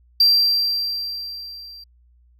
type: tone with level ramp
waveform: triangle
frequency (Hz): 4716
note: D8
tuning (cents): +6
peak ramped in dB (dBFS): -9 to -37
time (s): 0.2-1.84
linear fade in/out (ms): 5
effects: added 60 Hz sine -52 dBFS peak until 2.39 s